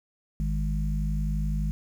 harmonic tone, 51.7 Hz, G#1, 7 cents flat, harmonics 1 / 3 / 4, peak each -26 / -30 / -35 dBFS, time 0.4-1.71 s, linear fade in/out 0 ms, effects 9-bit

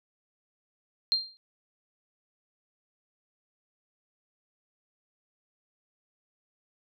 sine tone with exponential decay, 4186 Hz, C8, in tune, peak -19 dBFS, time 1.12-1.37 s, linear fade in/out 0 ms, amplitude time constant 53 ms, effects none

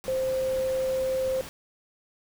sine tone in noise, 523.3 Hz, C5, in tune, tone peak -24 dBFS, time 0.08-1.41 s, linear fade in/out 0 ms, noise pink, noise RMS -41 dBFS, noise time 0.04-1.49 s, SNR +14 dB, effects none

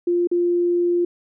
sine tone with dropouts, 349.2 Hz, F4, in tune, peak -16 dBFS, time 0.07-1.05 s, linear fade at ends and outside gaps 5 ms, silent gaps 0.273-0.314 s, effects none

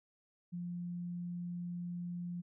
sine tone, 175.1 Hz, F3, 5 cents sharp, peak -38 dBFS, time 0.52-2.42 s, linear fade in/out 20 ms, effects none

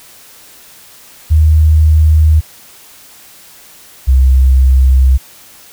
sine tone pair in turn, 77.78 / 65.4 Hz, D#2 / C2, 0 / 0 cents, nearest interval minor third, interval 300 cents, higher first, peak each -4 dBFS, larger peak neither, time 1.3-2.41 / 4.07-5.18 s, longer neither, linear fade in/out 20 ms, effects white hiss -39 dBFS RMS until 5.72 s

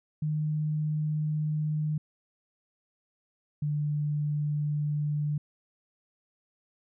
sine tone pair in turn, 152.7 / 148.35 Hz, D#3 / D3, -32 / +18 cents, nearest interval minor second, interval 50 cents, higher first, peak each -26 dBFS, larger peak neither, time 0.22-1.98 / 3.62-5.38 s, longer neither, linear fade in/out 5 ms, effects none

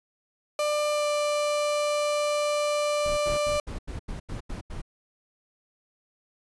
35% pulse tone with pitch glide, 595 to 590.9 Hz, D5 to D5, +22 to +10 cents, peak -22 dBFS, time 0.59-3.6 s, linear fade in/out 2 ms, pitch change -12 cents, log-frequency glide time 0.92-1.06 s
brown noise bursts, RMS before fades -34 dBFS, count 9, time 3.05-4.818 s, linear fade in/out 10 ms, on 120 ms, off 86 ms
effects resampled to 24000 Hz

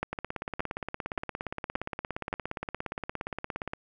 two click trains, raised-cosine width 0.5 ms, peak -14 / -18 dBFS, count 5 / 63, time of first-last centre 0.03-2.329 / 0.13-3.735 s, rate 1.74 / 17.2 Hz, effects none

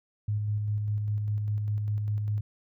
sine tone with tremolo, 104.9 Hz, G#2, 18 cents sharp, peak -25 dBFS, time 0.28-2.41 s, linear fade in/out 5 ms, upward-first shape square, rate 5 Hz, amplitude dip 25%, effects none

